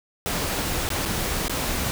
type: noise with dropouts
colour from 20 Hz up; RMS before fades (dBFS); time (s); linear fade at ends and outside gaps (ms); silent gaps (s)
pink; -26; 0.26-1.91; 0; 0.89-0.903 / 1.053-1.058 / 1.481-1.496
effects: none